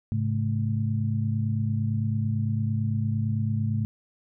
sine tone cluster, 106.2 / 135.1 / 216.7 Hz, G#2 / C#3 / A3, +39 / -44 / -26 cents, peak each -25 / -30 / -30 dBFS, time 0.12-3.85 s, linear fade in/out 0 ms, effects none

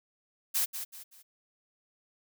blue noise with echo, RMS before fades -28 dBFS, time 0.54-0.66 s, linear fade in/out 20 ms, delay 190 ms, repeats 3, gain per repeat -9 dB, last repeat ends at 1.23 s, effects none

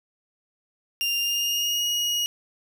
30% pulse tone with pitch glide, 2794 to 2888 Hz, F7 to F#7, 0 to -43 cents, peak -20 dBFS, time 1.01-2.26 s, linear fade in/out 0 ms, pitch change +57 cents, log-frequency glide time 1.19-1.88 s, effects none

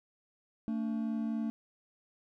triangle tone pair together, 224.1 / 288.1 Hz, A3 / D4, +32 / -33 cents, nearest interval major third, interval 435 cents, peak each -30 / -37 dBFS, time 0.68-1.5 s, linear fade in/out 0 ms, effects none

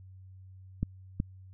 clicks, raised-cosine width 5 ms, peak -16 dBFS, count 2, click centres 0.83 / 1.201 s, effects added 94 Hz sine -48 dBFS peak until 1.53 s

